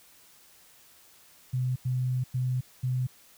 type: tone bursts at uneven times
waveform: sine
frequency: 127.1 Hz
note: C3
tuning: 50 cents flat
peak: -25 dBFS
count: 4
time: 1.53-1.76 / 1.85-2.24 / 2.34-2.61 / 2.83-3.07 s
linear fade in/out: 10 ms
effects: white hiss -57 dBFS RMS until 3.37 s